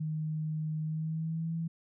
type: tone with pitch glide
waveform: sine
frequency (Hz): 155.56 to 164.81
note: D#3 to E3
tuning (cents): 0 to 0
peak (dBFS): -31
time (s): 0-1.68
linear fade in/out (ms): 10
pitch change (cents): +100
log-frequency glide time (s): 0.82-1.55
effects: none